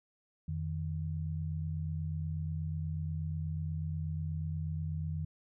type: tone pair together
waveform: sine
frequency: 87.31 / 155.56 Hz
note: F2 / D#3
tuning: 0 / 0 cents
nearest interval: minor seventh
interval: 1000 cents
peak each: -36 / -36 dBFS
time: 0.48-5.25 s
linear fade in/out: 5 ms
effects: none